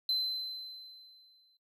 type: tone with exponential decay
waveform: triangle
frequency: 4063 Hz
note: B7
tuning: 48 cents sharp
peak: -26 dBFS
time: 0.09-1.57 s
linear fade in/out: 2 ms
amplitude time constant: 320 ms
effects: noise-tail reverb RT60 0.1 s tail -19 dB re dry